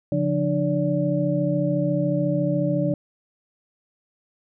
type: tone cluster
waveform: sine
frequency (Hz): 141.6 / 175.6 / 298.5 / 576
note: C#3 / F3 / D4 / D5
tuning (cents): +37 / +10 / +28 / -34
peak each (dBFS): -25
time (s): 0.12-2.94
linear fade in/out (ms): 2
effects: none